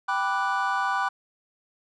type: chord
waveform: triangle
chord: G major seventh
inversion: none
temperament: equal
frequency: 784 / 987.8 / 1174.7 / 1480 Hz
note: G5 / B5 / D6 / F#6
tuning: 0 / 0 / 0 / 0 cents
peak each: -27 dBFS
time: 0.08-1.09 s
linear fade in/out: 10 ms
effects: resampled to 22050 Hz